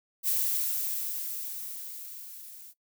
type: noise with level ramp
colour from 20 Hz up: violet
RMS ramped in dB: -26 to -48 dBFS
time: 0.23-2.74 s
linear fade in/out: 50 ms
effects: noise-tail reverb RT60 0.1 s tail -17 dB re dry